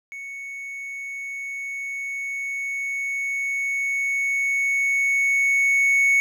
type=tone with level ramp; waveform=triangle; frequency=2217 Hz; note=C#7; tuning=in tune; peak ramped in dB=-31 to -13 dBFS; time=0.12-6.2 s; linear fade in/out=0 ms; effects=none